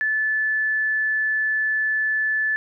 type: tone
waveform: sine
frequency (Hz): 1740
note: A6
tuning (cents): -20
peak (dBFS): -19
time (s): 0.01-2.56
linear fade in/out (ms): 0
effects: none